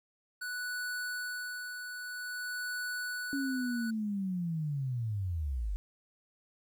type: tone with tremolo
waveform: square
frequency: 1480 Hz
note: F#6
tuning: in tune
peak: -35 dBFS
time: 0.41-3.91 s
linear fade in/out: 10 ms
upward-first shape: sine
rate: 0.51 Hz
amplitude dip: 45%
type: linear sweep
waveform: sine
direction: down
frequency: 280 to 44.54 Hz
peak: -31 dBFS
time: 3.33-5.76 s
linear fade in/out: 0 ms
effects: 11-bit